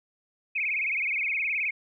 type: tone with vibrato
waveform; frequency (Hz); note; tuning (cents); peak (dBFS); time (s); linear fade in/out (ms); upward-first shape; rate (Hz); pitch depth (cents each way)
sine; 2340; D7; -7; -25; 0.55-1.71; 10; sine; 19; 170
effects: none